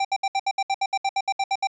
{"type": "tone bursts", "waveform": "square", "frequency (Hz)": 784, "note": "G5", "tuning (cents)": 0, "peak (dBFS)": -21, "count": 15, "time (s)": [0, 1.672], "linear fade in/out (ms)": 5, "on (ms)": 48, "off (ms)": 68, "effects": ["resampled to 16000 Hz"]}